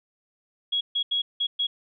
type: tone bursts at uneven times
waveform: sine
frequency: 3322 Hz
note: G#7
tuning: in tune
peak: -22 dBFS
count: 5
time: 0.72-0.81 / 0.95-1.03 / 1.11-1.22 / 1.4-1.47 / 1.59-1.67 s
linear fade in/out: 10 ms
effects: none